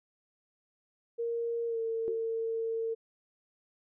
sine tone with pitch glide, 466.2 to 452.9 Hz, A#4 to A#4, 0 to -50 cents, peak -30 dBFS, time 1.18-2.95 s, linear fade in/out 20 ms, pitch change -50 cents, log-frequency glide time 1.67-1.79 s
sine tone with exponential decay, 374.9 Hz, F#4, 23 cents sharp, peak -31 dBFS, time 2.08-2.27 s, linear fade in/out 0 ms, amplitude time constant 40 ms
effects none

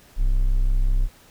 triangle tone, 32.7 Hz, C1, in tune, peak -14 dBFS, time 0.16-1.09 s, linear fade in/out 50 ms, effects pink hiss -52 dBFS RMS until 1.3 s

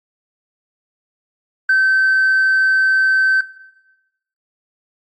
triangle tone with tanh clipping, 1543 Hz, G6, 28 cents flat, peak -10 dBFS, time 1.69-3.41 s, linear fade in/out 5 ms, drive 5 dB, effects noise-tail reverb RT60 1.0 s tail -18 dB re dry + MP3 32 kbps

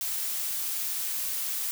blue noise, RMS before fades -31 dBFS, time 0.01-1.71 s, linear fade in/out 0 ms, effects none

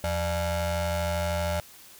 35% pulse ring-modulated tone, 256.9 Hz, C4, 32 cents flat, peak -21 dBFS, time 0.04-1.6 s, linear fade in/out 0 ms, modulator 339 Hz, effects white hiss -50 dBFS RMS until 1.99 s

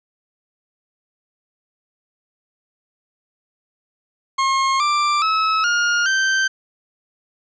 40% pulse tone with pitch steps, 1076 / 1180.2 / 1294.5 / 1419.8 / 1557.3 Hz, C6 / D6 / E6 / F6 / G6, +48 / +8 / -32 / +28 / -12 cents, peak -15 dBFS, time 4.38-6.48 s, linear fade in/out 10 ms, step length 420 ms, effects resampled to 16000 Hz + 9-bit

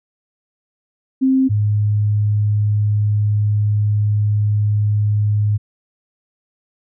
sine tone pair in turn, 263.7 / 104.65 Hz, C4 / G#2, +14 / +14 cents, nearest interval octave + major third, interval 1600 cents, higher first, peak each -11 / -13 dBFS, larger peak first, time 1.21-1.49 / 1.49-5.58 s, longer second, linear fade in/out 20 ms, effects none

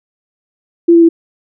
sine tone with pitch steps, 340 / 336.1 / 332.2 Hz, F4 / E4 / E4, -46 / +34 / +13 cents, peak -3 dBFS, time 0.88-1.09 s, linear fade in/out 10 ms, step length 70 ms, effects none

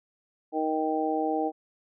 harmonic tone, 156.7 Hz, D#3, 13 cents sharp, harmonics 2 / 3 / 4 / 5, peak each -29 / -31 / -33 / -29 dBFS, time 0.52-1.52 s, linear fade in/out 50 ms, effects none

